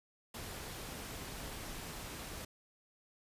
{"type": "noise", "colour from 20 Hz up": "pink", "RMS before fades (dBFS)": -45, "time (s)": [0.34, 2.45], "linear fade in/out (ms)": 5, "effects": ["resampled to 32000 Hz"]}